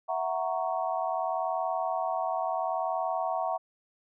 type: chord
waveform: sine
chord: F# dominant seventh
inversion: third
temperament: equal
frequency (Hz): 659.3 / 740 / 932.3 / 1108.7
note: E5 / F#5 / A#5 / C#6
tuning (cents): 0 / 0 / 0 / 0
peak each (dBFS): -32 / -31 / -35 / -36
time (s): 0.08-3.58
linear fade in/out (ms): 20
effects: none